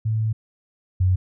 sine tone pair in turn, 110 / 92.24 Hz, A2 / F#2, 0 / -5 cents, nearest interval minor third, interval 305 cents, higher first, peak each -19 / -15 dBFS, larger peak second, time 0.05-0.33 / 1-1.16 s, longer first, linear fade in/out 10 ms, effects none

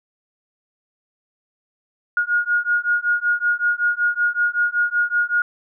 sine beating tone pair, 1432 / 1437.3 Hz, F6 / F6, +43 / +49 cents, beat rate 5.3 Hz, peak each -20 dBFS, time 2.17-5.42 s, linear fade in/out 2 ms, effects none

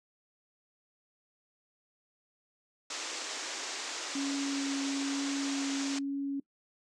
white band-pass noise, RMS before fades -39 dBFS, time 2.9-5.99 s, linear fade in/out 5 ms, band 270 to 7500 Hz, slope 48 dB/octave
sine tone with vibrato, 277.2 Hz, C#4, in tune, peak -31 dBFS, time 4.15-6.4 s, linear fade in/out 5 ms, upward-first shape triangle, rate 1.1 Hz, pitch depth 10 cents each way
effects noise-tail reverb RT60 0.1 s tail -22 dB re dry

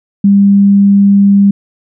sine tone, 199.6 Hz, G3, 32 cents sharp, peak -3 dBFS, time 0.24-1.51 s, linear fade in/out 5 ms, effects none

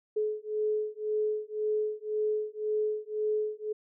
sine beating tone pair, 426.1 / 428 Hz, G#4 / A4, +44 / -48 cents, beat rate 1.9 Hz, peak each -31 dBFS, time 0.16-3.73 s, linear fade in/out 10 ms, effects none

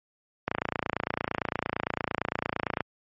click train, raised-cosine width 0.5 ms, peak -11 dBFS, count 68, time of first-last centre 0.48-2.806 s, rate 28.8 Hz, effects high-pass 80 Hz 12 dB/octave + MP3 32 kbps

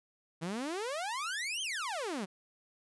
sawtooth exponential two-way sweep, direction up then down, 155.56 to 3239 to 174.9 Hz, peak -31 dBFS, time 0.41-2.26 s, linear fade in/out 20 ms, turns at 1.62 s, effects resampled to 24000 Hz

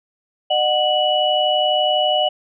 sine tone cluster, 607 / 739 / 2941 Hz, D#5 / F#5 / F#7, -43 / -2 / -11 cents, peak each -19 dBFS, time 0.5-2.29 s, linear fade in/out 10 ms, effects none

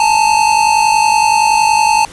square tone pair together, 852 / 902.7 Hz, G#5 / A5, +44 / +44 cents, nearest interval minor second, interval 100 cents, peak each -12 / -12 dBFS, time 0-2.05 s, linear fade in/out 2 ms, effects pink hiss -35 dBFS RMS until 2.12 s + resampled to 24000 Hz

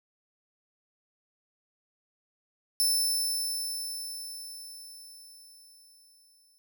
20% pulse tone with exponential decay, 5290 Hz, E8, 5 cents sharp, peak -17 dBFS, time 2.8-6.58 s, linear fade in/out 0 ms, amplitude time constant 820 ms, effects none

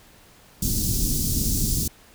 pink band-stop noise, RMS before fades -23 dBFS, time 0.62-1.88 s, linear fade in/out 5 ms, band 280 to 5100 Hz, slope 24 dB/octave, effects pink hiss -52 dBFS RMS until 2.14 s

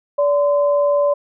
sine tone pair together, 577 / 1028.1 Hz, D5 / C6, -31 / -31 cents, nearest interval minor seventh, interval 1000 cents, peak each -13 / -24 dBFS, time 0.18-1.14 s, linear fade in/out 10 ms, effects none

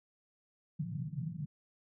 white band-pass noise, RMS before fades -39 dBFS, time 0.79-1.46 s, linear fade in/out 10 ms, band 120 to 170 Hz, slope 48 dB/octave, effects none

